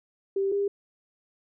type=tone pair in turn; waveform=sine; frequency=391.6 / 401.2 Hz; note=G4 / G4; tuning=-2 / +40 cents; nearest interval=unison; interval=42 cents; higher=second; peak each=-23 dBFS; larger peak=neither; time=0.36-0.52 / 0.52-0.68 s; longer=neither; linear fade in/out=5 ms; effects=none